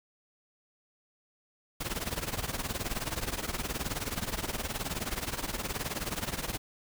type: noise with tremolo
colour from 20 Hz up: pink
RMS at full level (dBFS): -31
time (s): 1.8-6.58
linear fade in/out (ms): 10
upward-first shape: triangle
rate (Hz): 19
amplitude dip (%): 90
effects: none

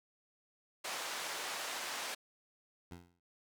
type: band-pass noise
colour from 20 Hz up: pink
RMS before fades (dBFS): -41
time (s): 0.84-2.15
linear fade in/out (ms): 10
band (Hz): 690 to 9000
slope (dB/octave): 12
type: tone with exponential decay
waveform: 15% pulse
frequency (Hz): 87.31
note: F2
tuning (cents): 0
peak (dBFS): -38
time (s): 2.91-3.2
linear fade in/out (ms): 5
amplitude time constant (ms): 63
effects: none

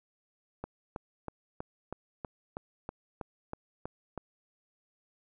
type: click train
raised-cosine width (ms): 1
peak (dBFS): -23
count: 12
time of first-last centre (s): 0.64-4.177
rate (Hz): 3.11
effects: none

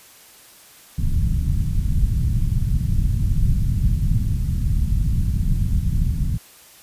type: low-pass noise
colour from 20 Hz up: pink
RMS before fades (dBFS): -19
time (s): 0.98-6.38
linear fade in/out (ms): 10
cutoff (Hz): 160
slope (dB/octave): 24
effects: white hiss -47 dBFS RMS until 6.82 s + resampled to 32000 Hz

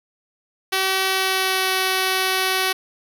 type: tone with pitch glide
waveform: 5% pulse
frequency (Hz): 381 to 377.1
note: G4 to F#4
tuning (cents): -49 to +33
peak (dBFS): -7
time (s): 0.72-2.73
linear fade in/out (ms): 10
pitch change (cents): -18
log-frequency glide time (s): 1.06-1.73
effects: none

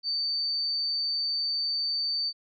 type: tone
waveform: sine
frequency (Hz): 4576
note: D8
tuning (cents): -46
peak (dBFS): -26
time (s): 0.03-2.33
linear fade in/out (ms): 50
effects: none

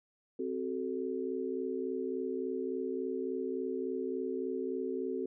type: chord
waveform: sine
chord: F# diminished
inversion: second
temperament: equal with one note detuned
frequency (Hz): 261.6 / 376.5 / 440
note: C4 / F#4 / A4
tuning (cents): 0 / +30 / 0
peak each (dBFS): -38 / -36 / -38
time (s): 0.39-5.26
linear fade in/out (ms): 5
effects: none

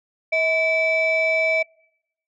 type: tone pair together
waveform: sine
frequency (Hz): 642.2 / 2307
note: E5 / D7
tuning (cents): -45 / -31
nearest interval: octave + minor seventh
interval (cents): 2214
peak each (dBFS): -19 / -18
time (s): 0.32-1.63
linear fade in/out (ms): 10
effects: noise-tail reverb RT60 0.8 s tail -26 dB re dry + tanh soft clip ceiling -13 dBFS

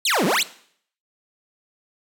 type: exponential two-way sweep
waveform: 25% pulse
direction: down then up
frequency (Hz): 4454 to 160.6 to 4454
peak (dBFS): -14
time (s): 0.05-0.43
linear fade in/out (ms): 2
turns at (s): 0.25
effects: noise-tail reverb RT60 0.6 s tail -18 dB re dry

